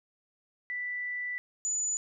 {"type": "tone pair in turn", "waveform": "sine", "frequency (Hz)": [1975.5, 6969], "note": ["B6", "A8"], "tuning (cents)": [0, -18], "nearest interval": "octave + minor seventh", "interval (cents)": 2182, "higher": "second", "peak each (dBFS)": [-32, -28], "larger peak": "second", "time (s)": [[0.7, 1.38], [1.65, 1.97]], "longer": "first", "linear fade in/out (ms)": 0, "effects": []}